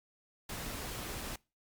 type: noise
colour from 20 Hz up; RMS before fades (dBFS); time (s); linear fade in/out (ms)
pink; -41; 0.49-1.36; 5
effects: noise-tail reverb RT60 0.3 s tail -25 dB re dry + Opus 48 kbps